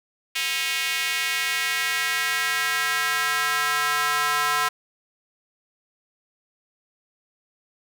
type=tone with high-pass filter sweep; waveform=square; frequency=146.83 Hz; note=D3; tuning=in tune; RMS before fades=-24 dBFS; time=0.35-4.69 s; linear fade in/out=10 ms; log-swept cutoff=2500 to 1200 Hz; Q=2.1; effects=none